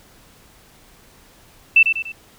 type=tone with echo; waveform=sine; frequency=2661 Hz; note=E7; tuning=16 cents sharp; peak=-7 dBFS; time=1.76-1.83 s; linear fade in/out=5 ms; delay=97 ms; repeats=3; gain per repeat=-7 dB; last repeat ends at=2.121 s; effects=pink hiss -50 dBFS RMS until 2.38 s